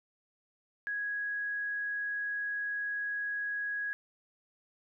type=tone; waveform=sine; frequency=1661.2 Hz; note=G#6; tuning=in tune; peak=-32 dBFS; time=0.87-3.93 s; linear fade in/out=0 ms; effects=none